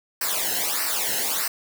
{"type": "noise with flanger", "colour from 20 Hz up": "white", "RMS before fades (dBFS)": -25, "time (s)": [0.21, 1.48], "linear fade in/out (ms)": 5, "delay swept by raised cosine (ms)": [0.29, 0.87], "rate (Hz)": 1.6, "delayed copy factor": -0.85, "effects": []}